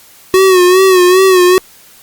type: tone with vibrato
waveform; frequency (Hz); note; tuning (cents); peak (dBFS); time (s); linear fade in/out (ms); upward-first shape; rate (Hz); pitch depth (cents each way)
square; 370; F#4; 0; -5; 0.34-1.58; 0; sine; 2.5; 63
effects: white hiss -41 dBFS RMS until 2.02 s + Opus 48 kbps